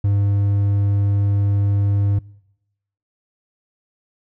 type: tone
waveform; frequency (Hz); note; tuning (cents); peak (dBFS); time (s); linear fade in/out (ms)
triangle; 100.7; G2; +47; -12; 0.04-2.19; 5
effects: noise-tail reverb RT60 0.9 s tail -25 dB re dry